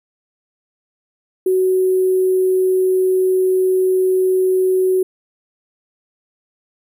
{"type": "tone with sample-and-hold", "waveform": "sine", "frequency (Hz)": 373.1, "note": "F#4", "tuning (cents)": 14, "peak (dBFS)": -12, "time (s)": [1.46, 5.03], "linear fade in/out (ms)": 5, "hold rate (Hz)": 11025, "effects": []}